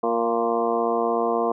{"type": "harmonic tone with a mistuned harmonic", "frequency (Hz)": 116.54, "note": "A#2", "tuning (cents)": 0, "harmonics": [2, 3, 4, 5, 6, 7, 8, 9, 10], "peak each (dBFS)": [-30, -29, -24, -35, -25, -36, -34, -28, -36], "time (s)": [0.03, 1.52], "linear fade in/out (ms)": 5, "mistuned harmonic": 6, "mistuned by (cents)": -15, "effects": []}